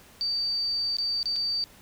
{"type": "tone with dropouts", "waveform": "sine", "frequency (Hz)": 4621, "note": "D8", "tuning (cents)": -29, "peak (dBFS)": -25, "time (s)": [0.21, 1.64], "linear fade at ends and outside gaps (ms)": 0, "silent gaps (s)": [[0.968, 0.985], [1.229, 1.257], [1.359, 1.363]], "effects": ["pink hiss -53 dBFS RMS until 1.81 s"]}